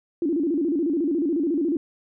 sine tone with vibrato, 311.1 Hz, D#4, in tune, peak -20 dBFS, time 0.22-1.77 s, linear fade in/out 2 ms, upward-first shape square, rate 14 Hz, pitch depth 160 cents each way, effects none

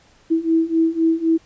sine beating tone pair, 324.1 / 328 Hz, E4 / E4, -29 / -9 cents, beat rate 3.9 Hz, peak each -19 / -17 dBFS, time 0.3-1.38 s, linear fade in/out 20 ms, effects pink hiss -54 dBFS RMS until 1.45 s + resampled to 16000 Hz

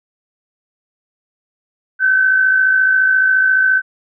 sine tone pair together, 1527 / 1581.4 Hz, G6 / G6, -46 / +15 cents, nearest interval minor second, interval 61 cents, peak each -10 / -21 dBFS, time 1.99-3.82 s, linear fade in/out 50 ms, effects none

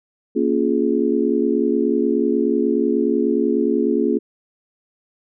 sine chord, Bb minor seventh, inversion none, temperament just, 233.1 / 279.7 / 349.6 / 419.5 Hz, Bb3 / Db4 / F4 / Ab4, 0 / +16 / +2 / +17 cents, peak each -21 dBFS, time 0.35-4.19 s, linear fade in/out 20 ms, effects none

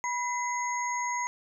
sine tone cluster, 977 / 2037 / 6540 Hz, B5 / C7 / G#8, -19 / -47 / -28 cents, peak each -30 / -34 / -37 dBFS, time 0.04-1.27 s, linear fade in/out 0 ms, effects none

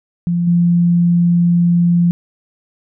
sine tone with level steps, 172.9 Hz, F3, 17 cents flat, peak -13 / -9 dBFS, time 0.27-2.11 s, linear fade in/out 0 ms, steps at 0.47 s, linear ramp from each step 5 ms, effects none

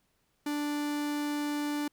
45% pulse tone, 293.7 Hz, D4, in tune, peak -30 dBFS, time 0.46-1.88 s, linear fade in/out 5 ms, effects pink hiss -74 dBFS RMS until 1.92 s

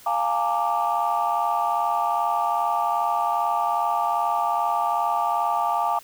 sine chord, Bb dominant seventh, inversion second, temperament equal with one note detuned, 698.5 / 830.6 / 913.1 / 1174.7 Hz, F5 / Ab5 / Bb5 / D6, 0 / 0 / -36 / 0 cents, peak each -25 dBFS, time 0.06-5.99 s, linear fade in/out 5 ms, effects tanh soft clip ceiling -13 dBFS + white hiss -48 dBFS RMS until 6.03 s

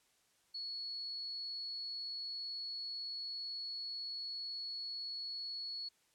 sine tone, 4379 Hz, C#8, 22 cents flat, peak -40 dBFS, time 0.54-5.89 s, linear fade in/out 10 ms, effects white hiss -73 dBFS RMS until 6.14 s + low-pass 10000 Hz 12 dB/octave

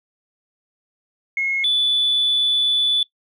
sine tone pair in turn, 2166 / 3472 Hz, C#7 / A7, -41 / -24 cents, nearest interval minor sixth, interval 817 cents, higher second, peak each -18 / -14 dBFS, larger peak second, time 1.37-1.64 / 1.64-3.03 s, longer second, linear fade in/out 2 ms, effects noise-tail reverb RT60 0.1 s tail -20 dB re dry + tanh soft clip ceiling -11 dBFS

